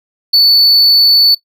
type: tone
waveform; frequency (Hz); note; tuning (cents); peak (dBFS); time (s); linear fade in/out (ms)
triangle; 4474; C#8; +15; -3; 0.33-1.35; 10
effects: noise-tail reverb RT60 0.1 s tail -17 dB re dry